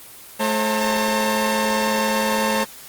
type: tone cluster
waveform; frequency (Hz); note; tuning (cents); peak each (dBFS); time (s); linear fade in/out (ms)
sawtooth; 216.2 / 537 / 901; A3 / C5 / A5; -30 / +45 / +41; -19; 0.39-2.65; 20
effects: white hiss -41 dBFS RMS until 2.88 s + Opus 24 kbps